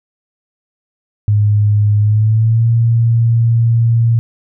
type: tone with pitch glide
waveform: sine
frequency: 104.4 to 115.84 Hz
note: G#2 to A#2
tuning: +10 to -10 cents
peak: -8 dBFS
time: 1.28-4.19 s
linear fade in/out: 0 ms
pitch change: +180 cents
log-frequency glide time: 1.99-2.68 s
effects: none